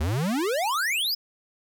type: exponential sweep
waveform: square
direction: up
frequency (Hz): 70.1 to 5274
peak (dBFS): -24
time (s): 0-1.15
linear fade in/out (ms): 10
effects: none